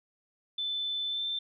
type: tone with pitch glide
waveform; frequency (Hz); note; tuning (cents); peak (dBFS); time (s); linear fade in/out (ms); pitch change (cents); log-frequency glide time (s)
sine; 3520 to 3557; A7 to A7; 0 to +18; -30; 0.58-1.39; 5; +18; 1.07-1.25
effects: none